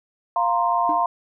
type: chord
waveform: sine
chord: F suspended fourth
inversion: none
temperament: just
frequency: 698.5 / 931.3 / 1047.7 Hz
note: F5 / Bb5 / C6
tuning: 0 / -2 / +2 cents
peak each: -22 / -22 / -22 dBFS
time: 0.36-1.06 s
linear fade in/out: 2 ms
type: tone with exponential decay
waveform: triangle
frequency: 308 Hz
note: D#4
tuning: 17 cents flat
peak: -22 dBFS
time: 0.89-1.06 s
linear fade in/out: 2 ms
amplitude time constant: 36 ms
effects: none